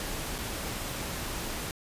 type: noise with dropouts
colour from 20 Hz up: pink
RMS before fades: -35 dBFS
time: 0-1.71 s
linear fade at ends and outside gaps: 1 ms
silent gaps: 0.382-0.386 s
effects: resampled to 32000 Hz